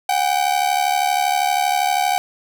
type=ring-modulated tone; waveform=45% pulse; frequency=766 Hz; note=G5; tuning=40 cents flat; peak=-13 dBFS; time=0.09-2.18 s; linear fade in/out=0 ms; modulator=36.3 Hz; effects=none